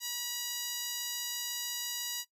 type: tone with band-pass filter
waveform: 10% pulse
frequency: 966 Hz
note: B5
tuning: 39 cents flat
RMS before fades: -37 dBFS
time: 0-2.25 s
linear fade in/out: 50 ms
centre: 9100 Hz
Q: 1.1
effects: noise-tail reverb RT60 0.1 s tail -17 dB re dry